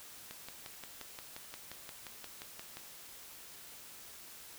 click train, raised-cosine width 0.2 ms, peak -27 dBFS, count 15, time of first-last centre 0.31-2.77 s, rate 5.69 Hz, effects white hiss -52 dBFS RMS until 4.58 s

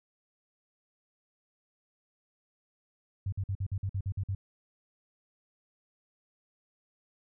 sine tone bursts, 97.1 Hz, G2, 16 cents flat, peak -29 dBFS, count 10, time 3.26-4.35 s, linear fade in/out 5 ms, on 64 ms, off 50 ms, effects none

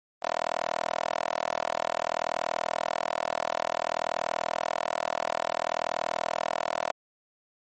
10% pulse tone with high-pass filter, 40.56 Hz, E1, 27 cents flat, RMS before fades -30 dBFS, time 0.22-6.92 s, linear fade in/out 10 ms, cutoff 730 Hz, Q 4.2, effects low-pass 7000 Hz 12 dB/octave + MP3 32 kbps

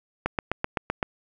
click train, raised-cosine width 0.5 ms, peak -9 dBFS, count 7, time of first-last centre 0.26-1.028 s, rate 7.81 Hz, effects none

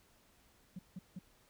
sine tone bursts, 183.5 Hz, F#3, 14 cents flat, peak -40 dBFS, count 3, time 0.76-1.19 s, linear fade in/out 5 ms, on 30 ms, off 170 ms, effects tanh soft clip ceiling -39 dBFS + pink hiss -68 dBFS RMS until 1.49 s

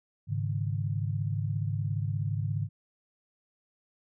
sine chord, Ab suspended fourth, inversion none, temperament equal, 103.83 / 138.59 / 155.56 Hz, Ab2 / Db3 / Eb3, 0 / 0 / 0 cents, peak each -30 / -33 / -35 dBFS, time 0.27-2.69 s, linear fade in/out 50 ms, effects none

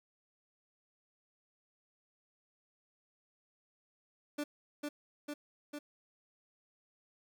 30% pulse tone with echo, 293.7 Hz, D4, in tune, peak -32 dBFS, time 4.38-4.44 s, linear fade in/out 10 ms, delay 450 ms, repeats 3, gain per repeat -2 dB, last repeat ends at 5.79 s, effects none

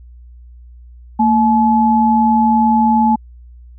sine tone pair together, 227.8 / 857 Hz, A#3 / A5, -40 / -46 cents, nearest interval octave + major seventh, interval 2294 cents, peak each -12 dBFS, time 1.19-3.16 s, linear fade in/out 10 ms, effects added 60 Hz sine -36 dBFS peak until 3.78 s

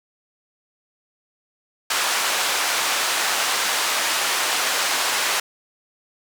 pink band-pass noise, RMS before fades -22 dBFS, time 1.9-5.4 s, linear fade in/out 5 ms, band 860 to 9700 Hz, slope 12 dB/octave, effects none

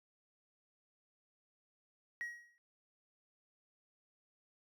triangle tone with exponential decay, 1900 Hz, A#6, 33 cents sharp, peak -33 dBFS, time 2.21-2.58 s, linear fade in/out 0 ms, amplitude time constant 80 ms, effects tanh soft clip ceiling -34 dBFS

